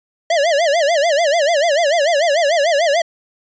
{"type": "tone with vibrato", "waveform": "square", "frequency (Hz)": 622.3, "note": "D#5", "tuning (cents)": 0, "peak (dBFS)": -13, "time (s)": [0.3, 3.02], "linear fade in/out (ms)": 5, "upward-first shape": "sine", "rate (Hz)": 6.8, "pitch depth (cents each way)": 200, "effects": ["resampled to 16000 Hz"]}